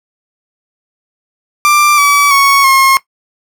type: tone with pitch steps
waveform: 30% pulse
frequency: 1183 / 1146 / 1110.2 / 1075.5 Hz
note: D6 / D6 / C#6 / C6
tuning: +12 / -43 / +2 / +47 cents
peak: -3 dBFS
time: 1.65-2.97 s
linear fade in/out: 0 ms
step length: 330 ms
effects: noise-tail reverb RT60 0.1 s tail -17 dB re dry